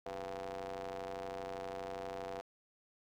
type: ring-modulated tone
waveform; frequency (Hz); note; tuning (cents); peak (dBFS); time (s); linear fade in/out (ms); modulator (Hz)
sawtooth; 92.5; F#2; 0; -34; 0.06-2.41; 0; 588
effects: low-pass 6000 Hz 12 dB/octave + 12-bit